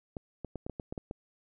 clicks, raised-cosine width 2 ms, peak -24 dBFS, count 9, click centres 0.168 / 0.447 / 0.557 / 0.665 / 0.697 / 0.798 / 0.925 / 0.978 / 1.111 s, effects none

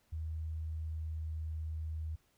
sine tone with pitch glide, 79.4 to 78.94 Hz, D#2 to D#2, +36 to +26 cents, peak -36 dBFS, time 0.12-2.16 s, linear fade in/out 10 ms, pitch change -10 cents, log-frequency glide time 0.36-1.44 s, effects pink hiss -73 dBFS RMS until 2.37 s

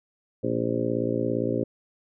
harmonic tone with a mistuned harmonic, 57.5 Hz, A#1, 23 cents flat, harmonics 2 / 3 / 4 / 5 / 6 / 7 / 8 / 9 / 10, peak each -32 / -40 / -31 / -30 / -32 / -30 / -41 / -30 / -38 dBFS, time 0.43-1.64 s, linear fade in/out 10 ms, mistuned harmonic 2, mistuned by +61 cents, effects none

